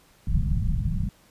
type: low-pass noise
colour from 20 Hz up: pink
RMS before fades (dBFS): -24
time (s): 0.27-1.09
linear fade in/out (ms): 2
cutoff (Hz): 190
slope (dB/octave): 48
effects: pink hiss -58 dBFS RMS until 1.3 s + resampled to 32000 Hz